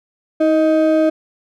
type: ring-modulated tone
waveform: triangle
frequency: 471.5 Hz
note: A#4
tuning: 20 cents sharp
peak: -6 dBFS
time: 0.4-1.1 s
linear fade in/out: 10 ms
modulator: 154 Hz
effects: none